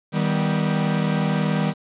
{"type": "chord", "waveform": "45% pulse", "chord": "Eb augmented", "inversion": "none", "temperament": "equal with one note detuned", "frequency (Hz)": [157.28, 196, 246.9], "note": ["Eb3", "G3", "B3"], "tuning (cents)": [19, 0, 0], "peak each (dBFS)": [-22, -23, -28], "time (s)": [0.12, 1.74], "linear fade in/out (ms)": 50, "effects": ["resampled to 8000 Hz", "8-bit"]}